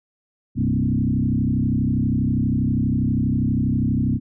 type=tone with frequency modulation; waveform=sine; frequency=175 Hz; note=F3; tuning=4 cents sharp; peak=-17 dBFS; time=0.55-4.2 s; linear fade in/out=50 ms; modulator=32.4 Hz; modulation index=3; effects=none